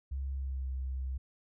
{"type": "tone with pitch glide", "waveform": "sine", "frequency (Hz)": [67.6, 65.37], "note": ["C#2", "C2"], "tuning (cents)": [-43, -1], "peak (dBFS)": -33, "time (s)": [0.11, 1.18], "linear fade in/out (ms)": 10, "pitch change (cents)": -58, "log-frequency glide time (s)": [0.34, 0.68], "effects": []}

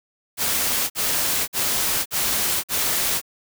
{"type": "noise bursts", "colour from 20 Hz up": "white", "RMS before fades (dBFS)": -22, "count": 5, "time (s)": [0.37, 3.216], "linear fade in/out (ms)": 50, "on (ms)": 530, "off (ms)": 49, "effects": []}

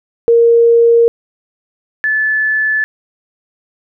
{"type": "tone pair in turn", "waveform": "sine", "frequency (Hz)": [466.2, 1735.9], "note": ["A#4", "A6"], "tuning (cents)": [0, -24], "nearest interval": "octave + major seventh", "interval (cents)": 2276, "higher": "second", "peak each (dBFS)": [-5, -11], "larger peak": "first", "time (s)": [[0.28, 1.08], [2.04, 2.84]], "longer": "neither", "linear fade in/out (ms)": 0, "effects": []}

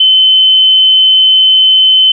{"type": "tone", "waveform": "sine", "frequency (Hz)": 3057, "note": "G7", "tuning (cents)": -44, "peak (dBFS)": -3, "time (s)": [0, 2.12], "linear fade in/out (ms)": 5, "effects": []}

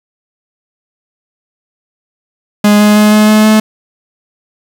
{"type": "tone with pitch steps", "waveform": "45% pulse", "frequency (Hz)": [207.7, 209.4, 211.1, 212.8, 214.5, 216.3], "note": ["G#3", "G#3", "G#3", "G#3", "A3", "A3"], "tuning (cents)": [0, 15, 29, 42, -44, -29], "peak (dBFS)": -4, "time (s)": [2.64, 3.6], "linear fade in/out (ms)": 5, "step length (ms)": 160, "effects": ["7-bit"]}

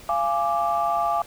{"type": "chord", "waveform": "sine", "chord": "D diminished", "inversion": "first", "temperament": "equal with one note detuned", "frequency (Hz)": [688.4, 830.6, 1174.7], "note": ["F5", "Ab5", "D6"], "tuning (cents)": [-25, 0, 0], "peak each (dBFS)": [-23, -25, -24], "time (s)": [0.09, 1.22], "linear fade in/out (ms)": 2, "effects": ["tanh soft clip ceiling -12 dBFS", "pink hiss -46 dBFS RMS until 1.26 s"]}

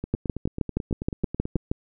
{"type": "two click trains", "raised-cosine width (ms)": 3, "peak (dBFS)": [-10, -17], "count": [11, 15], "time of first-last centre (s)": [[0.14, 1.715], [0.04, 1.563]], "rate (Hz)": [6.35, 9.19], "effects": []}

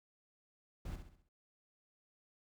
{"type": "noise with echo", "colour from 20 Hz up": "brown", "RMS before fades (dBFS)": -43, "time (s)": [0.85, 0.96], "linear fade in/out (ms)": 5, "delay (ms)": 66, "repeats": 5, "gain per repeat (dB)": -7, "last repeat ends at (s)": 1.29, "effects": []}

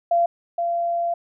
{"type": "tone pair in turn", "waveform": "sine", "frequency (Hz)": [686, 686], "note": ["F5", "F5"], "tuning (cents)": [-31, -31], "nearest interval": "unison", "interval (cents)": 0, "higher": "neither", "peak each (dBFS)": [-15, -20], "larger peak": "first", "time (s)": [[0.11, 0.26], [0.58, 1.14]], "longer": "second", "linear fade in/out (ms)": 5, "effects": []}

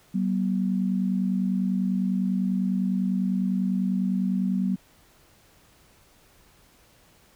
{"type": "tone pair together", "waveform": "sine", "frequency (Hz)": [190, 240], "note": ["F#3", "B3"], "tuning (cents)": [46, -49], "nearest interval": "major third", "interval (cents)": 405, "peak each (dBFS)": [-23, -28], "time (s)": [0.14, 4.76], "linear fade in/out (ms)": 10, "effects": ["pink hiss -58 dBFS RMS until 7.35 s"]}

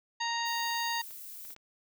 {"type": "harmonic tone", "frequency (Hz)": 932.3, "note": "A#5", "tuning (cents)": 0, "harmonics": [1, 2, 3, 4, 5, 7], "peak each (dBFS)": [-33, -36, -40, -40, -39, -43], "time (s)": [0.2, 1.02], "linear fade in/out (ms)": 10}
{"type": "noise", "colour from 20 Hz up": "violet", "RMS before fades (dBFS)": -45, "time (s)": [0.45, 1.55], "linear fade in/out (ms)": 20}
{"type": "clicks", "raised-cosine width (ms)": 0.2, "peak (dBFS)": -35, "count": 8, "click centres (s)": [0.597, 0.664, 0.709, 0.747, 1.108, 1.451, 1.505, 1.564]}
{"effects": []}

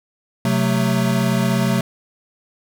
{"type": "chord", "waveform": "square", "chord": "F# diminished", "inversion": "second", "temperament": "equal with one note detuned", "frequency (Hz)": [130.81, 185, 221.7], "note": ["C3", "F#3", "A3"], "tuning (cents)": [0, 0, 13], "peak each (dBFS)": -21, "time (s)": [0.45, 1.81], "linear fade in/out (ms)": 2, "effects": []}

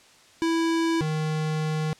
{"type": "tone pair in turn", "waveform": "square", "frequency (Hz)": [329.6, 155.55], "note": ["E4", "D#3"], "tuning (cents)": [0, 0], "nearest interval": "octave + minor second", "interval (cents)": 1300, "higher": "first", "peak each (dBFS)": [-22, -25], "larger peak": "first", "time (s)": [[0.42, 1.01], [1.01, 1.93]], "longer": "second", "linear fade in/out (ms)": 0, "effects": ["white hiss -54 dBFS RMS until 1.99 s", "low-pass 7000 Hz 12 dB/octave"]}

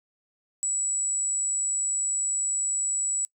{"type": "tone", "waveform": "sine", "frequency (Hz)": 7850, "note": "B8", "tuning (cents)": -11, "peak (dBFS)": -23, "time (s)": [0.63, 3.25], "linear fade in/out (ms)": 0, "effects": ["noise-tail reverb RT60 0.1 s tail -25 dB re dry", "tanh soft clip ceiling -20 dBFS"]}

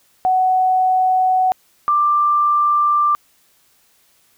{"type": "tone pair in turn", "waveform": "sine", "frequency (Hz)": [745, 1182.6], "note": ["F#5", "D6"], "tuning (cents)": [12, 12], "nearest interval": "minor sixth", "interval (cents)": 800, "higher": "second", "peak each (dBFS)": -12, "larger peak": "neither", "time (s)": [[0.25, 1.52], [1.88, 3.15]], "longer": "neither", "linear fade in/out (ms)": 0, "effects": ["white hiss -57 dBFS RMS until 4.37 s"]}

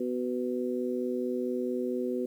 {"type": "harmonic tone", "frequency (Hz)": 124.4, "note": "B2", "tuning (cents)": 13, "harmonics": [2, 3, 4], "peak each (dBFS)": [-32, -32, -35], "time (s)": [0, 2.26], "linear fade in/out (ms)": 5, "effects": ["10-bit"]}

